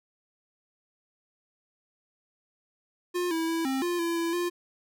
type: tone with pitch steps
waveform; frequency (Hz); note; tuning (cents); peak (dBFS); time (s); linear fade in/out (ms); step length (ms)
square; 355.2 / 326.5 / 329.4 / 266.1 / 350.1 / 337.5 / 335 / 350.2; F4 / E4 / E4 / C4 / F4 / E4 / E4 / F4; +29 / -17 / -1 / +29 / +4 / +41 / +28 / +5; -27; 3.14-4.5; 20; 170
effects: none